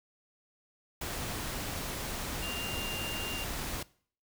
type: tone in noise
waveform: sine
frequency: 2794 Hz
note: F7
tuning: in tune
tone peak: -38 dBFS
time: 2.42-3.44 s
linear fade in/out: 5 ms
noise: pink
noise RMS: -37 dBFS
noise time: 1.01-3.83 s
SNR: -4 dB
effects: noise-tail reverb RT60 0.5 s tail -21 dB re dry